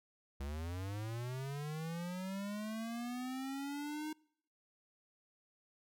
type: linear sweep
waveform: square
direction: up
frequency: 67 to 311.1 Hz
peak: -40 dBFS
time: 0.4-4.13 s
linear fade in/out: 5 ms
effects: noise-tail reverb RT60 0.7 s tail -26 dB re dry